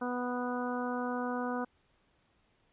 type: harmonic tone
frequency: 246.9 Hz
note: B3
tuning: in tune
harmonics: 1 / 2 / 3 / 4 / 5 / 6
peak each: -35 / -38 / -40 / -41 / -42 / -43 dBFS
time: 0.01-1.65 s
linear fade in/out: 10 ms
effects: pink hiss -71 dBFS RMS until 2.72 s + resampled to 8000 Hz